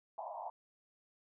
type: band-pass noise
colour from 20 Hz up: pink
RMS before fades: -44 dBFS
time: 0.18-0.5 s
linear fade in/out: 2 ms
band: 610 to 1000 Hz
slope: 96 dB/octave
effects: none